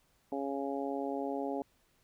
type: harmonic tone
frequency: 138.59 Hz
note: C#3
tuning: in tune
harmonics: 2 / 3 / 4 / 5 / 6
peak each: -37 / -39 / -40 / -41 / -42 dBFS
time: 0.32-1.62 s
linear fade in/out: 2 ms
effects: pink hiss -71 dBFS RMS until 2.03 s